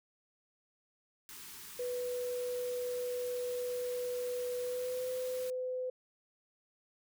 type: band-stop noise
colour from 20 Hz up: white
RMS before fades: -49 dBFS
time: 1.29-5.5 s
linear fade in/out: 0 ms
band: 460 to 860 Hz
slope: 96 dB/octave
type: tone with pitch glide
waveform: sine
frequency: 493.9 to 507.8 Hz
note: B4 to B4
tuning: 0 to +48 cents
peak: -34 dBFS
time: 1.79-5.9 s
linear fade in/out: 5 ms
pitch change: +48 cents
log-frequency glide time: 4.62-5.07 s
effects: none